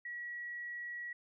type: tone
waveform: sine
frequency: 1923 Hz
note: B6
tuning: 47 cents flat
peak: -40 dBFS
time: 0.05-1.13 s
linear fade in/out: 5 ms
effects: none